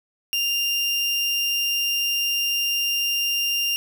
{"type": "tone", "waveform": "30% pulse", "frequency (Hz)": 2794, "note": "F7", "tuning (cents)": 0, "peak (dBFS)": -18, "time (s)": [0.33, 3.76], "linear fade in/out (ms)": 0, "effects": []}